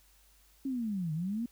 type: linear two-way sweep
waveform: sine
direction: down then up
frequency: 277.2 to 150 to 244.1 Hz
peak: -31 dBFS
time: 0.65-1.46 s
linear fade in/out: 5 ms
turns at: 1.13 s
effects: added 50 Hz sine -64 dBFS peak until 1.51 s + white hiss -65 dBFS RMS until 1.51 s